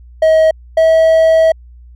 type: tone pair in turn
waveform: triangle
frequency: 636 / 646 Hz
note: D#5 / E5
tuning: +38 / -35 cents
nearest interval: unison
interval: 27 cents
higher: second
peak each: -4 dBFS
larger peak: neither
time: 0.22-0.51 / 0.77-1.52 s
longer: second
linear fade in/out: 5 ms
effects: added 60 Hz sine -35 dBFS peak until 1.95 s